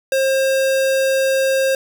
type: tone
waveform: square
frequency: 534 Hz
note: C5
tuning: 35 cents sharp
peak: -15 dBFS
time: 0.12-1.75 s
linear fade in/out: 2 ms
effects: none